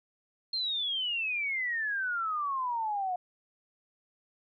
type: exponential sweep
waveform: sine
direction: down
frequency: 4238 to 712 Hz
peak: -29 dBFS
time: 0.53-3.16 s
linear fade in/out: 5 ms
effects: none